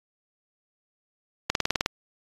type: click train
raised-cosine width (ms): 0.2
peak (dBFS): -5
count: 8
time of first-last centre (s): 1.5-1.861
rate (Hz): 19.4
effects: AAC 32 kbps